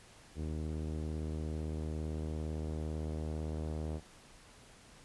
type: tone with low-pass filter sweep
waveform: sawtooth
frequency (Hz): 77.78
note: D#2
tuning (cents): 0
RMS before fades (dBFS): -38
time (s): 0.35-4.01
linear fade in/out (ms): 50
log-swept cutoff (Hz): 370 to 590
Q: 1.3
effects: pink hiss -58 dBFS RMS until 5.04 s + resampled to 24000 Hz